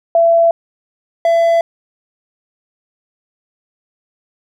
sine / triangle tone pair in turn, 671 / 671 Hz, E5 / E5, +31 / +31 cents, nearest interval unison, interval 0 cents, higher neither, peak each -7 dBFS, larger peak neither, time 0.15-0.51 / 1.25-1.61 s, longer neither, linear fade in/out 2 ms, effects none

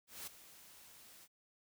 white noise with ADSR envelope, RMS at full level -45 dBFS, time 0.07-1.28 s, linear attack 200 ms, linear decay 10 ms, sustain -14 dB, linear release 43 ms, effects none

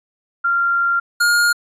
sine / square tone pair in turn, 1386 / 1420 Hz, F6 / F6, -14 / +28 cents, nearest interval unison, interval 42 cents, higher second, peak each -14 / -13 dBFS, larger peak second, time 0.44-1 / 1.2-1.53 s, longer first, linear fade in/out 10 ms, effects resampled to 32000 Hz

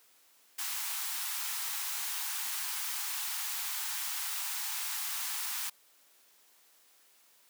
white high-pass noise, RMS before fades -36 dBFS, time 0.58-5.7 s, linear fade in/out 10 ms, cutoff 770 Hz, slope 96 dB/octave, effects white hiss -64 dBFS RMS until 7.49 s + high-pass 300 Hz 12 dB/octave

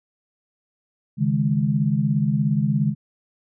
sine chord, C# suspended second, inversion none, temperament equal, 138.59 / 155.56 / 207.7 Hz, C#3 / D#3 / G#3, 0 / 0 / 0 cents, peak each -22 dBFS, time 1.17-2.95 s, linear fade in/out 50 ms, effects none

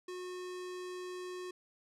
square tone with low-pass filter, 363.4 Hz, F#4, 31 cents flat, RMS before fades -43 dBFS, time 0.08-1.51 s, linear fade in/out 5 ms, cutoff 8700 Hz, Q 0.89, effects none

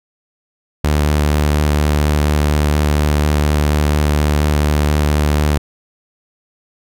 sawtooth tone with vibrato, 74.5 Hz, D2, 25 cents sharp, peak -8 dBFS, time 0.84-5.58 s, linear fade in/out 5 ms, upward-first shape triangle, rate 4.2 Hz, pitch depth 15 cents each way, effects none

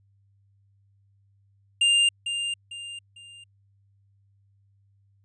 square tone with echo, 2800 Hz, F7, 4 cents sharp, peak -18 dBFS, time 1.81-2.09 s, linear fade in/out 5 ms, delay 450 ms, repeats 3, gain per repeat -9 dB, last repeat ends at 3.44 s, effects added 99 Hz sine -60 dBFS peak until 5.24 s + resampled to 22050 Hz

